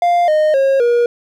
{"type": "tone with pitch steps", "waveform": "triangle", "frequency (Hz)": [698.5, 615.1, 541.7, 477.1], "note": ["F5", "D#5", "C#5", "A#4"], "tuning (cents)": [0, -20, -40, 40], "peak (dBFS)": -8, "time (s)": [0.02, 1.06], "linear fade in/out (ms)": 2, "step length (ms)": 260, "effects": []}